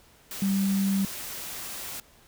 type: tone in noise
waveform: sine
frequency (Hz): 195.5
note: G3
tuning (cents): -4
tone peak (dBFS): -22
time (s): 0.42-1.05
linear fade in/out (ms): 2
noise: white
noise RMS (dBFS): -37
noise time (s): 0.31-2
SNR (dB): +12
effects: pink hiss -57 dBFS RMS until 2.27 s